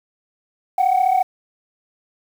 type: tone pair together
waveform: sine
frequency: 732.3 / 767 Hz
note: F#5 / G5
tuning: -18 / -38 cents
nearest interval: minor second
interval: 80 cents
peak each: -15 dBFS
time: 0.78-1.23 s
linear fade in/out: 5 ms
effects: tanh soft clip ceiling -10 dBFS + 7-bit